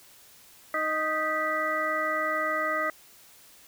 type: harmonic tone with a mistuned harmonic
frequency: 311.1 Hz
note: D#4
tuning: in tune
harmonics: 1 / 2 / 4 / 5 / 6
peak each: -39 / -31 / -29 / -37 / -30 dBFS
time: 0.74-2.9 s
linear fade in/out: 2 ms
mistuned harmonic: 6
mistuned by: +85 cents
effects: white hiss -54 dBFS RMS until 3.67 s